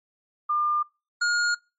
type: tone pair in turn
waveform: sine / square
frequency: 1200 / 1427 Hz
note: D6 / F6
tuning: +37 / +37 cents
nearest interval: minor third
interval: 300 cents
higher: second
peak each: -21 / -21 dBFS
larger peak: neither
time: 0.49-0.83 / 1.21-1.55 s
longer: neither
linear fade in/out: 10 ms
effects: noise-tail reverb RT60 0.3 s tail -26 dB re dry + MP3 32 kbps